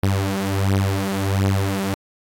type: beating tone pair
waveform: sawtooth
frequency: 96.8 / 98.2 Hz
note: G2 / G2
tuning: -21 / +4 cents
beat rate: 1.4 Hz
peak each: -17 dBFS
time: 0.03-1.94 s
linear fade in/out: 0 ms
effects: AAC 64 kbps